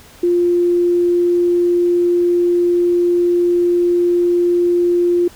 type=tone; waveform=sine; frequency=350 Hz; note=F4; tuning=4 cents sharp; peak=-11 dBFS; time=0.23-5.28 s; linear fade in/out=5 ms; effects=pink hiss -43 dBFS RMS until 5.35 s